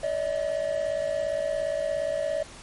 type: tone pair together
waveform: triangle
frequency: 576.7 / 634 Hz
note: D5 / D#5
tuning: -32 / +32 cents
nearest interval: major second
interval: 164 cents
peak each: -26 dBFS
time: 0.03-2.43 s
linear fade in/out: 5 ms
effects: pink hiss -45 dBFS RMS until 2.62 s + MP3 48 kbps